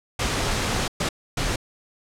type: noise bursts at uneven times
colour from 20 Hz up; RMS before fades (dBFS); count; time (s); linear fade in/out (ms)
pink; -24; 3; 0.19-0.88 / 1-1.09 / 1.37-1.56; 5
effects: low-pass 8000 Hz 12 dB/octave